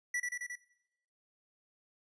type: tone with echo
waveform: square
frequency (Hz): 1956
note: B6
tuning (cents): -17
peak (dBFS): -32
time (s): 0.14-0.2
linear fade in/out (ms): 5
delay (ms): 89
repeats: 4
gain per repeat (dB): -2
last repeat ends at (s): 0.556
effects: noise-tail reverb RT60 0.8 s tail -19 dB re dry + resampled to 22050 Hz